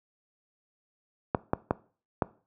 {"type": "clicks", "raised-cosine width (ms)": 1, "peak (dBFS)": -9, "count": 4, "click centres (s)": [1.348, 1.534, 1.709, 2.222], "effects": ["noise-tail reverb RT60 0.4 s tail -20 dB re dry", "high-pass 80 Hz 12 dB/octave"]}